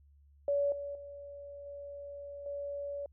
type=tone with level steps; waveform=sine; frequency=569 Hz; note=C#5; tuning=45 cents sharp; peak=-27 / -37 / -44 / -42 / -36 dBFS; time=0.48-3.06 s; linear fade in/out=2 ms; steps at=0.72 / 0.95 / 1.66 / 2.46 s; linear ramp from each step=2 ms; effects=added 71 Hz sine -59 dBFS peak until 3.12 s